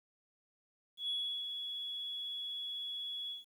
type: tone with ADSR envelope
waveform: sine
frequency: 3371 Hz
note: G#7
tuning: 25 cents sharp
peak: -32 dBFS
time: 0.97-3.45 s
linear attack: 120 ms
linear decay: 360 ms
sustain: -6 dB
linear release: 150 ms
effects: tanh soft clip ceiling -29 dBFS + 11-bit